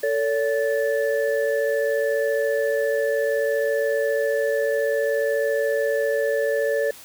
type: tone cluster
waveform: sine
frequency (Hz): 446.4 / 567 / 1748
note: A4 / C#5 / A6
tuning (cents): +25 / +39 / -12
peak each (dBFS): -23 / -22 / -29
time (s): 0.03-6.91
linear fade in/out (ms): 5
effects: white hiss -44 dBFS RMS until 7.04 s